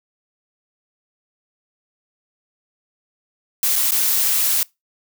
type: noise with dropouts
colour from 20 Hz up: blue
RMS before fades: -18 dBFS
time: 3.63-4.63 s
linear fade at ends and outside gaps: 1 ms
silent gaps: 3.757-3.761 / 3.909-3.919 s
effects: noise-tail reverb RT60 0.2 s tail -23 dB re dry